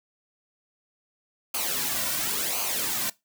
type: noise with flanger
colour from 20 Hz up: white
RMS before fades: -28 dBFS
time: 1.54-3.1 s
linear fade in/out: 5 ms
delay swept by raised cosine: 0.54 to 2.44 ms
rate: 0.94 Hz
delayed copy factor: -0.65
effects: noise-tail reverb RT60 0.2 s tail -21 dB re dry